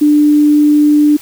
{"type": "tone", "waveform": "sine", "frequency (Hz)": 296.9, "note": "D4", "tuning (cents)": 19, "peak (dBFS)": -5, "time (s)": [0.01, 1.17], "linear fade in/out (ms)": 10, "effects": ["white hiss -35 dBFS RMS until 1.21 s"]}